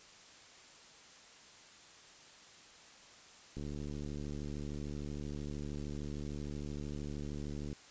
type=click train; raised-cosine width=3 ms; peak=-30 dBFS; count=305; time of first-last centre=3.57-7.729 s; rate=73.1 Hz; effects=white hiss -57 dBFS RMS until 7.9 s + resampled to 16000 Hz